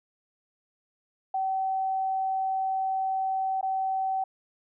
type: tone with dropouts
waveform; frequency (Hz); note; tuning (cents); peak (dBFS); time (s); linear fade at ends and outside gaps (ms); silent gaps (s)
sine; 765; G5; -42; -25; 1.34-4.24; 5; 3.612-3.628
effects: none